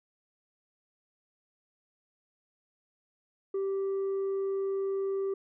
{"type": "tone with tanh clipping", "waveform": "sine", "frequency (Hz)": 390, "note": "G4", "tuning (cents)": -9, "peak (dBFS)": -29, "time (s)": [3.54, 5.34], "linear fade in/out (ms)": 5, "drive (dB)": 2, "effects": []}